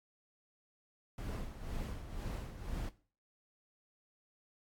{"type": "noise with tremolo", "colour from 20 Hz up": "brown", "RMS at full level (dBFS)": -39, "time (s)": [1.18, 2.89], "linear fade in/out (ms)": 2, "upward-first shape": "sine", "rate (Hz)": 2, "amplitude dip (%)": 65, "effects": ["noise-tail reverb RT60 0.4 s tail -17 dB re dry", "AAC 64 kbps"]}